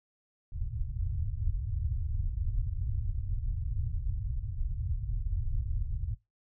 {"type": "low-pass noise", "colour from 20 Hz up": "pink", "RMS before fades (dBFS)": -32, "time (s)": [0.52, 6.15], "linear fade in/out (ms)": 10, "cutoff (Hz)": 120, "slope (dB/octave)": 48, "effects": ["noise-tail reverb RT60 0.2 s tail -21 dB re dry"]}